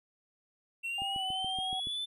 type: linear sweep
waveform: triangle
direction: up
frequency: 2701 to 3543 Hz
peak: -32 dBFS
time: 0.83-2.06 s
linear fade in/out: 20 ms
type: tone with pitch glide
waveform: sine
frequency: 785 to 754.8 Hz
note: G5 to F#5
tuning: +2 to +34 cents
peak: -36 dBFS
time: 0.98-1.8 s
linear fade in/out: 5 ms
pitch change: -68 cents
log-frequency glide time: 1.16-1.24 s
type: click train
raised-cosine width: 3 ms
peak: -33 dBFS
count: 7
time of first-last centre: 1.02-1.871 s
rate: 7.05 Hz
effects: resampled to 32000 Hz